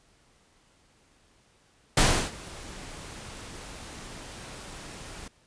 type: noise with ADSR envelope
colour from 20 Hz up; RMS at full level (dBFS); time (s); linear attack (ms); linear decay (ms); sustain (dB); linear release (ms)
pink; -19; 1.97-5.28; 5; 330; -23; 4
effects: pink hiss -63 dBFS RMS until 5.46 s + resampled to 22050 Hz